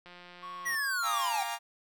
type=click train; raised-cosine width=0.3 ms; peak=-34 dBFS; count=123; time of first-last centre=0.06-0.749 s; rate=177 Hz
type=tone with vibrato; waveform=triangle; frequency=1104 Hz; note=C#6; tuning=7 cents flat; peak=-38 dBFS; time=0.42-1.2 s; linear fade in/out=20 ms; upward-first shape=triangle; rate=3.2 Hz; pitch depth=10 cents each way
type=linear sweep; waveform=square; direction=down; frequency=1957 to 740 Hz; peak=-30 dBFS; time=0.65-1.44 s; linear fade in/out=20 ms
type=chord; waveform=sawtooth; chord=Bb dominant seventh; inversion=second; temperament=equal with one note detuned; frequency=698.5 / 814.9 / 932.3 / 1174.7 Hz; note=F5 / Ab5 / Bb5 / D6; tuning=0 / -33 / 0 / 0 cents; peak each=-36 / -35 / -33 / -38 dBFS; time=1.02-1.59 s; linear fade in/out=50 ms
effects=none